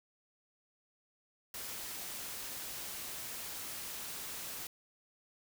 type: noise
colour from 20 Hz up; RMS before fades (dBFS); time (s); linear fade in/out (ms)
white; -43; 1.54-4.67; 2
effects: none